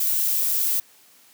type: noise with amplitude modulation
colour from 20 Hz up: violet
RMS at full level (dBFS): -21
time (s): 0-0.8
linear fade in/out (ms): 5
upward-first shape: sine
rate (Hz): 157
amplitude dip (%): 25
effects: white hiss -54 dBFS RMS until 1.33 s + high-pass 150 Hz 12 dB/octave